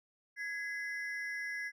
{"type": "ring-modulated tone", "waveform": "triangle", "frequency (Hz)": 1849, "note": "A#6", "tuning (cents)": -15, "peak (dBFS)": -32, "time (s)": [0.36, 1.72], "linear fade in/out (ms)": 50, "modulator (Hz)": 182, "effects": []}